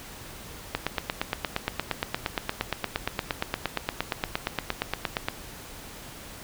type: click train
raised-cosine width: 0.3 ms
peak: -9 dBFS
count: 40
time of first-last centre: 0.75-5.285 s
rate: 8.6 Hz
effects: pink hiss -43 dBFS RMS until 6.43 s